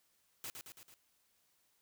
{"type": "noise with echo", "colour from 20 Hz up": "white", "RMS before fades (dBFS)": -44, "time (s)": [0.44, 0.5], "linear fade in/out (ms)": 0, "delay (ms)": 110, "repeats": 4, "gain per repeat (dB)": -4, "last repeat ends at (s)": 0.94, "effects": ["white hiss -75 dBFS RMS until 1.81 s"]}